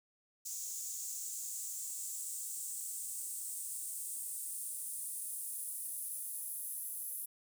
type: noise with high-pass filter sweep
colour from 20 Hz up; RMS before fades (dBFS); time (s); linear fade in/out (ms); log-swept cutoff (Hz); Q
white; -42; 0.45-7.26; 10; 6800 to 11000; 3.9
effects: none